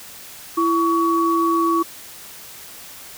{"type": "tone pair together", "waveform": "sine", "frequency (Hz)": [333.5, 1127], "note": ["E4", "C#6"], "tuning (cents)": [20, 28], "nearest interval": "octave + major sixth", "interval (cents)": 2108, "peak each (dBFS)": -18, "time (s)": [0.57, 1.83], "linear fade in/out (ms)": 10, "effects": ["white hiss -39 dBFS RMS until 3.17 s"]}